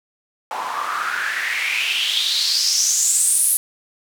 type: noise with band-pass filter sweep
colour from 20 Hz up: white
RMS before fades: -20 dBFS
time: 0.51-3.57 s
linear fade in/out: 0 ms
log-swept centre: 860 to 11000 Hz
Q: 5.9
effects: none